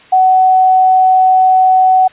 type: tone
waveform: sine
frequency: 749 Hz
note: F#5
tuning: 21 cents sharp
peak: -5 dBFS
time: 0.12-2.08 s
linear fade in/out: 10 ms
effects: white hiss -41 dBFS RMS until 2.12 s + resampled to 8000 Hz